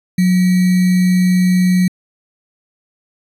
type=tone with sample-and-hold; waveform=sine; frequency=182.3 Hz; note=F#3; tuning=25 cents flat; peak=-9 dBFS; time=0.18-1.88 s; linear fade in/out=5 ms; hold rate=2100 Hz; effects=resampled to 32000 Hz